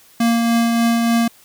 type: tone with tremolo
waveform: square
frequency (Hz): 232.3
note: A#3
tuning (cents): -6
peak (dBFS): -13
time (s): 0.2-1.28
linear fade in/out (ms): 5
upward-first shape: triangle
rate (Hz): 3.4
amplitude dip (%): 30
effects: white hiss -49 dBFS RMS until 1.44 s